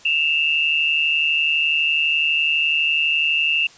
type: tone pair together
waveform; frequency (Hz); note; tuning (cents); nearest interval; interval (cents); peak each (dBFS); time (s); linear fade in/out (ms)
sine; 2642 / 2794; E7 / F7; +3 / 0; minor second; 97; -19; 0.05-3.67; 5
effects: white hiss -47 dBFS RMS until 3.77 s + resampled to 16000 Hz